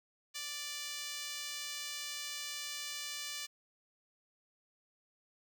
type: tone with high-pass filter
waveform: 5% pulse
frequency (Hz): 587.3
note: D5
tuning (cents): 0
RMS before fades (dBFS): -42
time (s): 0.34-3.47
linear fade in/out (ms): 20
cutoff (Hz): 1800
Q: 0.69
effects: none